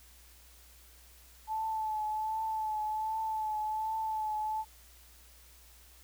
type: tone with vibrato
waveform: sine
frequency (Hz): 869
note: A5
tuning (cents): -22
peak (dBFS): -31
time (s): 1.47-4.65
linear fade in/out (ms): 50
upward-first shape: triangle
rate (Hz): 1.3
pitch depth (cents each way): 32
effects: added 60 Hz sine -58 dBFS peak until 6.03 s + white hiss -59 dBFS RMS until 6.03 s